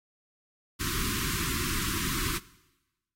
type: band-stop noise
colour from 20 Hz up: pink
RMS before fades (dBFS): -31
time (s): 0.79-2.39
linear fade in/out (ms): 20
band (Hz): 390 to 1000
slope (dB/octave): 96
effects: noise-tail reverb RT60 1.0 s tail -19 dB re dry + AAC 48 kbps